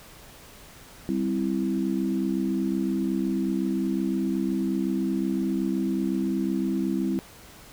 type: chord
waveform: sine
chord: C major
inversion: second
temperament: equal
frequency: 196 / 261.6 / 329.6 Hz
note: G3 / C4 / E4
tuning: 0 / 0 / 0 cents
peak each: -27 / -28 / -28 dBFS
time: 1.09-7.19 s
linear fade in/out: 0 ms
effects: pink hiss -48 dBFS RMS until 7.72 s